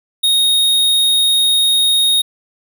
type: tone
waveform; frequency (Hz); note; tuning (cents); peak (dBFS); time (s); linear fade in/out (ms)
square; 3729; A#7; 0; -11; 0.23-2.22; 10
effects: none